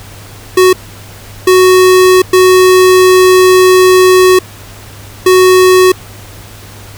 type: tone bursts at uneven times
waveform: square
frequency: 370 Hz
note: F#4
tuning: in tune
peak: -3 dBFS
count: 4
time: 0.57-0.73 / 1.47-2.22 / 2.33-4.39 / 5.26-5.92 s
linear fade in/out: 5 ms
effects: added 101 Hz sine -32 dBFS peak until 6.97 s + pink hiss -33 dBFS RMS until 6.97 s